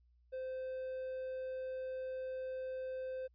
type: tone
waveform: triangle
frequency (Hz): 518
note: C5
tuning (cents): -17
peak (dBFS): -37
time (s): 0.32-3.28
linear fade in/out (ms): 20
effects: added 60 Hz sine -66 dBFS peak until 3.34 s + resampled to 11025 Hz